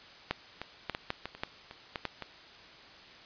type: clicks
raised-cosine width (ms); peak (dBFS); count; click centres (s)
0.3; -13 / -21 / -16 / -18 / -15 / -20 / -28 / -16 / -28 / -18 / -16 / -22; 12; 0.31 / 0.616 / 0.897 / 0.949 / 1.104 / 1.256 / 1.35 / 1.435 / 1.711 / 1.958 / 2.053 / 2.223
effects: white hiss -52 dBFS RMS until 3.25 s + resampled to 11025 Hz

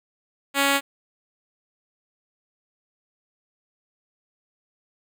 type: tone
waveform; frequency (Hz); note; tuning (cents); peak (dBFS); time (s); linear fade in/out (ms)
5% pulse; 278.4; C#4; +8; -7; 0.54-0.81; 50
effects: none

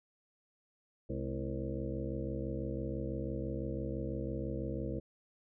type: harmonic tone with a mistuned harmonic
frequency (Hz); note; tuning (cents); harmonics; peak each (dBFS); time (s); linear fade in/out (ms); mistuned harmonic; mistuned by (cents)
66; C2; +16; 1 / 2 / 3 / 4 / 5 / 7 / 8 / 9; -41 / -41 / -43 / -48 / -42 / -44 / -44 / -52; 1.09-5; 10; 3; +140
effects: none

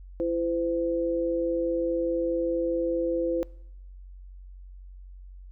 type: tone pair together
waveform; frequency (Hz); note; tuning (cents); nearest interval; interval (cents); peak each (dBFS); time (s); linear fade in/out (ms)
sine; 336.3 / 511.5; E4 / C5; +35 / -39; perfect fifth; 726; -27; 0.2-3.43; 0
effects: noise-tail reverb RT60 0.8 s tail -24 dB re dry + added 46 Hz sine -42 dBFS peak until 5.51 s

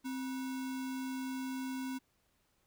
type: tone with sample-and-hold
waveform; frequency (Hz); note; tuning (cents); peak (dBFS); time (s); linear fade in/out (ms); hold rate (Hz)
sine; 261.6; C4; 0; -36; 0.04-1.99; 20; 1225
effects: pink hiss -75 dBFS RMS until 2.66 s

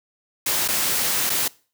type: noise with dropouts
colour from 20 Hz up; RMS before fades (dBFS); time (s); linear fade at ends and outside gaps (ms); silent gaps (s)
white; -22; 0.46-1.48; 5; 0.679-0.685 / 1.296-1.3
effects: noise-tail reverb RT60 0.4 s tail -23 dB re dry + high-pass 100 Hz 12 dB/octave

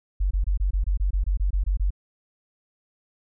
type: tone bursts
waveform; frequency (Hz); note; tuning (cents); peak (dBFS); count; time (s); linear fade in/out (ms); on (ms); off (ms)
sine; 47.04; F#1; +29; -19; 13; 0.2-1.906; 10; 110; 23
effects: none

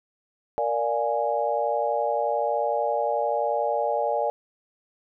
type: chord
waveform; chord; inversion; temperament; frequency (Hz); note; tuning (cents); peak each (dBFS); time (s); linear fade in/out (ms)
sine; Bb dominant seventh; none; equal; 466.2 / 587.3 / 698.5 / 830.6; Bb4 / D5 / F5 / Ab5; 0 / 0 / 0 / 0; -29 / -26 / -29 / -27; 0.58-4.3; 0
effects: none

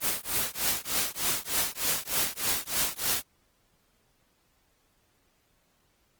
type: noise with tremolo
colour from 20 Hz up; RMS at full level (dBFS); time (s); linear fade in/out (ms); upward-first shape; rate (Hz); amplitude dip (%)
white; -25; 0-3.23; 50; triangle; 3.3; 100
effects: pink hiss -69 dBFS RMS until 6.19 s + Opus 24 kbps

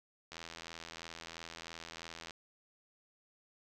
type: click train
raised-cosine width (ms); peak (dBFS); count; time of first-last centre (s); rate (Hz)
0.2; -28; 166; 0.32-2.308; 83
effects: none

